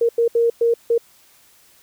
sine tone bursts at uneven times, 466.2 Hz, A#4, in tune, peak -13 dBFS, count 5, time 0.01-0.09 / 0.18-0.28 / 0.35-0.5 / 0.61-0.74 / 0.9-0.98 s, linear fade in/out 5 ms, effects white hiss -53 dBFS RMS until 1.82 s

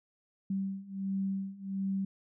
sine beating tone pair, 193.2 / 194.6 Hz, G3 / G3, -25 / -12 cents, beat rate 1.4 Hz, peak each -36 / -34 dBFS, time 0.5-2.05 s, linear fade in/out 5 ms, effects none

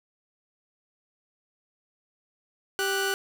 sawtooth tone pair together, 392 / 1480 Hz, G4 / F#6, 0 / 0 cents, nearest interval octave + major seventh, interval 2300 cents, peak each -24 dBFS, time 2.79-3.14 s, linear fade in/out 0 ms, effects none

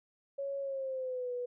sine tone with pitch glide, 554.4 to 491.1 Hz, C#5 to B4, 0 to -10 cents, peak -34 dBFS, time 0.38-1.46 s, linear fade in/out 10 ms, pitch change -210 cents, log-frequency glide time 0.6-1.33 s, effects none

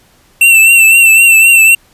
square tone with vibrato, 2694 Hz, E7, 37 cents sharp, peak -3 dBFS, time 0.41-1.75 s, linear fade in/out 5 ms, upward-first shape triangle, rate 3.9 Hz, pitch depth 54 cents each way, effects pink hiss -48 dBFS RMS until 1.93 s + resampled to 32000 Hz

